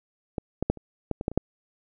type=clicks; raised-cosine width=2 ms; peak=-15 / -12 / -8 / -28 / -13 / -18 / -11 / -24 / -7 dBFS; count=9; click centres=0.382 / 0.626 / 0.7 / 0.773 / 1.113 / 1.211 / 1.281 / 1.316 / 1.376 s; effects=none